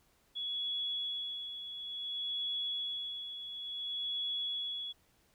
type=tone with tremolo; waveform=sine; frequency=3373 Hz; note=G#7; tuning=26 cents sharp; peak=-33 dBFS; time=0.35-4.93 s; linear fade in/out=20 ms; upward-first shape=sine; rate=0.57 Hz; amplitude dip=60%; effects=pink hiss -70 dBFS RMS until 5.34 s